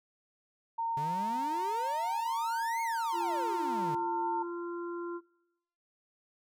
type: tone with pitch glide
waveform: sine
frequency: 917 to 902.3 Hz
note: A#5 to A5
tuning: -29 to +43 cents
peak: -30 dBFS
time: 0.78-4.43 s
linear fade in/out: 10 ms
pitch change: -28 cents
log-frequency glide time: 2.88-4.2 s
type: exponential two-way sweep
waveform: 45% pulse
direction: up then down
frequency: 139.2 to 2217 to 139.2 Hz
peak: -38 dBFS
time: 0.97-3.95 s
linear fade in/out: 2 ms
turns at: 2.82 s
type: harmonic tone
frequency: 345.1 Hz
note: F4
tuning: 21 cents flat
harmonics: 1 / 3 / 4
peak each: -36 / -45 / -46 dBFS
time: 3.12-5.21 s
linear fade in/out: 50 ms
effects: noise-tail reverb RT60 0.9 s tail -21 dB re dry